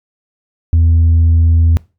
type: tone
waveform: sine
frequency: 82.41 Hz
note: E2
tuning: in tune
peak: -4 dBFS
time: 0.73-1.77 s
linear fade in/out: 0 ms
effects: noise-tail reverb RT60 0.3 s tail -25 dB re dry + tanh soft clip ceiling -5 dBFS